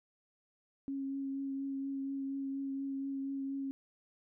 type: tone with vibrato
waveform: sine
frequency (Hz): 273.1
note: C#4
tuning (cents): -26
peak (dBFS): -35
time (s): 0.88-3.71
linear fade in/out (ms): 0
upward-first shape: triangle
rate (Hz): 4.2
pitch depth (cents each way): 16
effects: none